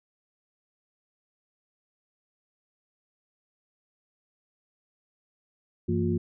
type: tone cluster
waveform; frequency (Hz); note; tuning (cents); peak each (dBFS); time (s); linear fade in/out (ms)
sine; 95.4 / 166.7 / 228.4 / 356.1; G2 / E3 / A#3 / F4; -47 / +20 / -35 / +34; -29; 5.88-6.18; 10
effects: none